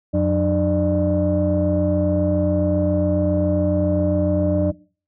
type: tone cluster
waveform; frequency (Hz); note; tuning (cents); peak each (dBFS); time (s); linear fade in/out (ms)
sine; 89.2 / 181.7 / 299.8 / 598; F2 / F#3 / D4 / D5; +37 / -31 / +36 / +31; -20; 0.13-4.72; 20
effects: noise-tail reverb RT60 0.4 s tail -21 dB re dry + tanh soft clip ceiling -10 dBFS